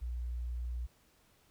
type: tone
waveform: sine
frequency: 60.2 Hz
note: B1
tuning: 44 cents flat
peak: -34 dBFS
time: 0.01-0.87 s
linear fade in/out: 20 ms
effects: tanh soft clip ceiling -30 dBFS + pink hiss -68 dBFS RMS until 1.5 s